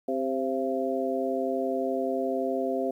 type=harmonic tone with a mistuned harmonic; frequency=131.6 Hz; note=C3; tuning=10 cents sharp; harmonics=2 / 3 / 4 / 5; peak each=-31 / -31 / -31 / -31 dBFS; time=0.08-2.91 s; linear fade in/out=5 ms; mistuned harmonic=5; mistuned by=+47 cents; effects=10-bit